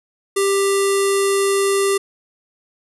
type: tone with low-pass filter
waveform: square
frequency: 394.5 Hz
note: G4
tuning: 11 cents sharp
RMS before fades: -17 dBFS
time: 0.36-1.98 s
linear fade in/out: 10 ms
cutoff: 10000 Hz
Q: 3.8
effects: none